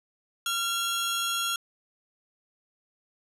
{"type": "tone pair together", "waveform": "sawtooth", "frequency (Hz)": [1377, 3313], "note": ["F6", "G#7"], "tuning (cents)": [-25, -5], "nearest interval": "octave + minor third", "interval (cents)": 1520, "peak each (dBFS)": -26, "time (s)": [0.46, 1.56], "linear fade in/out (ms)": 2, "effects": ["resampled to 32000 Hz", "10-bit"]}